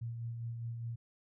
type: tone with tremolo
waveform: sine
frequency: 116.54 Hz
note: A#2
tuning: in tune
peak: -36 dBFS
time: 0.01-0.96 s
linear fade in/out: 10 ms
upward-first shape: sine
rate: 4.9 Hz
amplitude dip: 35%
effects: none